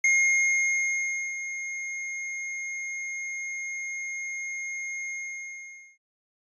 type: tone with ADSR envelope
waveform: square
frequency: 2138 Hz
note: C7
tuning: 37 cents sharp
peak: -19 dBFS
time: 0.04-5.98 s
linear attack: 4 ms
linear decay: 1300 ms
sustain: -13 dB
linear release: 880 ms
effects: resampled to 22050 Hz